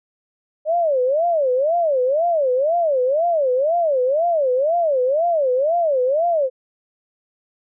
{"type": "tone with vibrato", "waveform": "sine", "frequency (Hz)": 590, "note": "D5", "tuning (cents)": 8, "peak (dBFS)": -15, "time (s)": [0.65, 6.5], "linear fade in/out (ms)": 50, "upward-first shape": "sine", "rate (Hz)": 2, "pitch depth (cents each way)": 290, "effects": []}